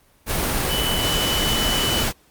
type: tone in noise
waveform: sine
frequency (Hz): 2988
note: F#7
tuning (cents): +16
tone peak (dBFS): -23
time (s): 0.67-2.06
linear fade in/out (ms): 50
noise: pink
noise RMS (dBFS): -22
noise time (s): 0.26-2.13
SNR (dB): -4
effects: pink hiss -57 dBFS RMS until 2.3 s + Opus 32 kbps